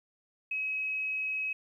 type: tone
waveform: sine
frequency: 2553 Hz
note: D#7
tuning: 44 cents sharp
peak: -30 dBFS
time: 0.51-1.53 s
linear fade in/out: 5 ms
effects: 11-bit

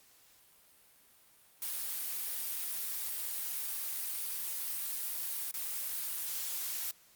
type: noise with dropouts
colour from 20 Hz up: blue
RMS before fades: -37 dBFS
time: 1.62-6.91 s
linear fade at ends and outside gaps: 1 ms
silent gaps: 5.511-5.541 s
effects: white hiss -63 dBFS RMS until 7.15 s + Opus 48 kbps

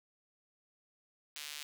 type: tone with high-pass filter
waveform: sawtooth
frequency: 148.1 Hz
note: D3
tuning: 15 cents sharp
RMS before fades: -45 dBFS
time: 1.36-1.63 s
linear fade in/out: 0 ms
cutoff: 3000 Hz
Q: 1.1
effects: none

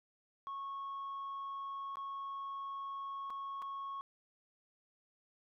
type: tone with dropouts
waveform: sine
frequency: 1100 Hz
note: C#6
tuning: 14 cents flat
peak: -38 dBFS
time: 0.47-4.01 s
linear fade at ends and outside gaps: 0 ms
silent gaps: 1.956-1.97 / 3.3-3.304 / 3.619-3.623 s
effects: tanh soft clip ceiling -38 dBFS

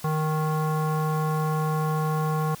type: tone with low-pass filter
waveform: square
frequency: 155.56 Hz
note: D#3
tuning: in tune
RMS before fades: -25 dBFS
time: 0.04-2.55 s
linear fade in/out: 5 ms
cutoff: 1100 Hz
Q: 3
effects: white hiss -45 dBFS RMS until 2.6 s

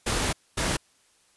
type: noise bursts at uneven times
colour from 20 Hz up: pink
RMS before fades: -26 dBFS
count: 2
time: 0.06-0.33 / 0.57-0.77 s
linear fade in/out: 10 ms
effects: white hiss -63 dBFS RMS until 1.36 s + resampled to 24000 Hz

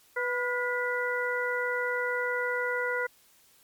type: harmonic tone with a mistuned harmonic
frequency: 493.9 Hz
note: B4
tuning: in tune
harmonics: 1 / 2 / 3 / 4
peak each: -31 / -36 / -31 / -33 dBFS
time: 0.16-3.07 s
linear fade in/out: 10 ms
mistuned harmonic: 3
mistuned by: -49 cents
effects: white hiss -61 dBFS RMS until 3.63 s + MP3 96 kbps

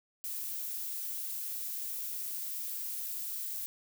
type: noise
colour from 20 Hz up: violet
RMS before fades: -38 dBFS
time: 0.24-3.66 s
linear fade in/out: 0 ms
effects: none

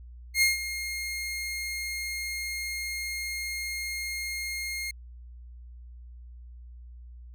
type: tone with ADSR envelope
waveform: sawtooth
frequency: 2135 Hz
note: C7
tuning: 34 cents sharp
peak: -15 dBFS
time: 0.34-4.91 s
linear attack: 79 ms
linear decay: 150 ms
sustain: -13 dB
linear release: 4 ms
effects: added 60 Hz sine -43 dBFS peak until 7.34 s

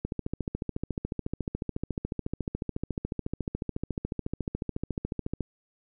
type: click train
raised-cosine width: 3 ms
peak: -17 dBFS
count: 76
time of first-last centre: 0.05-5.407 s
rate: 14 Hz
effects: none

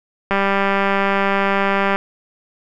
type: click train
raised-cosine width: 0.5 ms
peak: -3 dBFS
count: 326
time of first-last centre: 0.31-1.96 s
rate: 197 Hz
effects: none

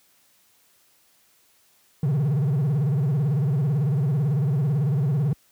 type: tone with vibrato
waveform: triangle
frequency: 141.8 Hz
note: C#3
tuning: 40 cents sharp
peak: -17 dBFS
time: 2.03-5.33 s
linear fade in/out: 2 ms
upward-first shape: sine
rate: 18 Hz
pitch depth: 220 cents each way
effects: white hiss -61 dBFS RMS until 5.51 s + high-pass 60 Hz 12 dB/octave

